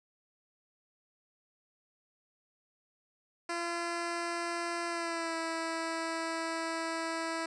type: tone with pitch glide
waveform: 10% pulse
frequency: 341.8 to 327.7 Hz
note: F4 to E4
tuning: -37 to -10 cents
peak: -25 dBFS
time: 3.49-7.46 s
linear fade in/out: 5 ms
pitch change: -73 cents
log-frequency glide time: 4.88-5.36 s
effects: resampled to 22050 Hz